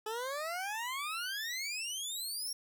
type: exponential sweep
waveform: 20% pulse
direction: up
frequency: 423.1 to 5620 Hz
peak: -31 dBFS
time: 0.06-2.53 s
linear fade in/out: 5 ms
effects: 12-bit